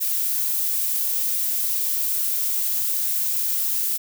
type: noise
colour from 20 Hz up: violet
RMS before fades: -23 dBFS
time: 0-3.98 s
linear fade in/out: 20 ms
effects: none